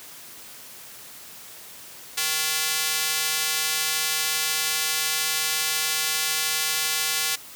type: tone with high-pass filter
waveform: square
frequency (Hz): 156.4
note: D#3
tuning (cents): +9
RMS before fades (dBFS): -25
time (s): 2.17-7.36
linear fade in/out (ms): 10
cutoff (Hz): 2700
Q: 0.53
effects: white hiss -43 dBFS RMS until 7.55 s + high-pass 80 Hz 12 dB/octave